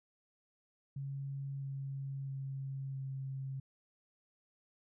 sine tone with pitch steps, 138 / 136.81 / 135.63 / 134.46 Hz, C#3 / C#3 / C#3 / C3, -7 / -22 / -37 / +48 cents, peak -38 dBFS, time 0.96-3.6 s, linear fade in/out 5 ms, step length 660 ms, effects none

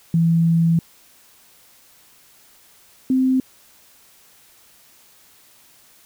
sine tone pair in turn, 166.1 / 260.1 Hz, E3 / C4, +13 / -10 cents, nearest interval minor sixth, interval 777 cents, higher second, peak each -13 / -14 dBFS, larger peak first, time 0.14-0.79 / 3.1-3.4 s, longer first, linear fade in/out 2 ms, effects white hiss -52 dBFS RMS until 6.05 s

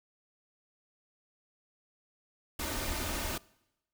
pink noise with comb filter, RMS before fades -35 dBFS, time 2.59-3.38 s, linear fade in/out 5 ms, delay 3.3 ms, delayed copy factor +0.5, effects noise-tail reverb RT60 0.9 s tail -23 dB re dry

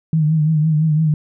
sine tone with vibrato, 155.56 Hz, D#3, in tune, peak -12 dBFS, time 0.13-1.14 s, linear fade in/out 2 ms, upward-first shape triangle, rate 5.9 Hz, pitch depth 71 cents each way, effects none

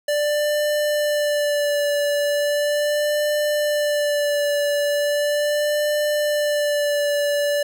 square tone with vibrato, 587.3 Hz, D5, in tune, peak -19 dBFS, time 0.08-7.63 s, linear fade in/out 5 ms, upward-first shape sine, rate 0.38 Hz, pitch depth 22 cents each way, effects none

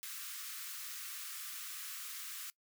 white high-pass noise, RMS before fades -45 dBFS, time 0.03-2.5 s, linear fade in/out 0 ms, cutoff 1100 Hz, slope 96 dB/octave, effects noise-tail reverb RT60 0.1 s tail -21 dB re dry

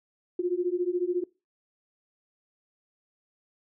sine beating tone pair, 349.2 / 363.2 Hz, F4 / F#4, 0 / -32 cents, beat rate 14 Hz, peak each -28 dBFS, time 0.39-1.24 s, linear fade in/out 5 ms, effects noise-tail reverb RT60 0.3 s tail -24 dB re dry

